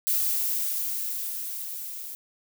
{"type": "noise with level ramp", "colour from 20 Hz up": "violet", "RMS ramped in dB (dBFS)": [-24, -38], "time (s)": [0.07, 2.15], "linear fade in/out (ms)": 0, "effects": []}